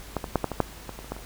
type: clicks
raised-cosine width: 1 ms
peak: -12 / -17 / -7 / -10 / -16 / -6 / -20 / -24 / -30 / -16 / -26 dBFS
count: 11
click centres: 0.167 / 0.242 / 0.357 / 0.443 / 0.517 / 0.603 / 0.893 / 0.99 / 1.045 / 1.12 / 1.165 s
effects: added 51 Hz sine -45 dBFS peak until 1.25 s + pink hiss -45 dBFS RMS until 1.25 s